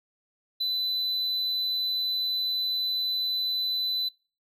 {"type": "tone", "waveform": "triangle", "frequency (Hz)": 4004, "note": "B7", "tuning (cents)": 23, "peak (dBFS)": -24, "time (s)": [0.6, 4.09], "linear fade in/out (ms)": 10, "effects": ["noise-tail reverb RT60 0.4 s tail -26 dB re dry"]}